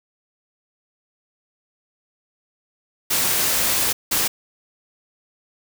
white noise bursts at uneven times, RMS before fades -20 dBFS, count 2, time 3.1-3.93 / 4.11-4.28 s, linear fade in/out 10 ms, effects none

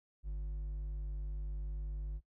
triangle tone with hard clipping, 50.4 Hz, G1, 49 cents sharp, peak -38 dBFS, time 0.23-2.21 s, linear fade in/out 50 ms, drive 7 dB, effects noise-tail reverb RT60 0.1 s tail -22 dB re dry

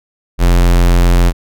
square tone, 43.65 Hz, F1, in tune, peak -7 dBFS, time 0.38-1.33 s, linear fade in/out 50 ms, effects none

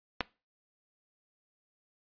clicks, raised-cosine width 0.3 ms, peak -12 / -20 dBFS, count 2, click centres 0.207 / 0.211 s, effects noise-tail reverb RT60 0.3 s tail -21 dB re dry + resampled to 11025 Hz

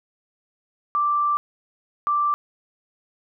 sine tone bursts at uneven times, 1174.7 Hz, D6, in tune, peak -18 dBFS, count 2, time 0.95-1.37 / 2.07-2.34 s, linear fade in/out 0 ms, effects none

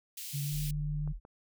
white high-pass noise, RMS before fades -42 dBFS, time 0.17-0.71 s, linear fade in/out 5 ms, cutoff 2500 Hz, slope 24 dB/octave
sine tone with pitch glide, 142.8 to 148.86 Hz, D3 to D3, -48 to +24 cents, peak -32 dBFS, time 0.33-1.13 s, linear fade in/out 20 ms, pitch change +72 cents, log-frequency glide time 0.43-0.54 s
sine tone, 41.2 Hz, E1, in tune, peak -36 dBFS, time 0.51-1.2 s, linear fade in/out 50 ms
clicks, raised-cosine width 1 ms, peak -37 dBFS, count 2, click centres 1.076 / 1.251 s
effects none

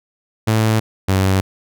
sawtooth tone pair in turn, 110 / 95.57 Hz, A2 / G2, 0 / -43 cents, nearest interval major second, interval 243 cents, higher first, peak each -9 dBFS, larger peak neither, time 0.47-0.8 / 1.08-1.41 s, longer neither, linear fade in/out 10 ms, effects none

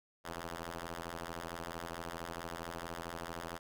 5% pulse ring-modulated tone, 84.5 Hz, E2, 43 cents sharp, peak -27 dBFS, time 0.24-3.59 s, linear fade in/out 20 ms, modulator 585 Hz, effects none

